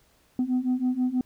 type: beating tone pair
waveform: sine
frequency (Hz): 249 / 255.2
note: B3 / C4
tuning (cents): +14 / -43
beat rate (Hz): 6.2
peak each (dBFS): -25 / -23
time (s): 0.39-1.21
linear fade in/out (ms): 2
effects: tanh soft clip ceiling -19 dBFS + pink hiss -63 dBFS RMS until 1.25 s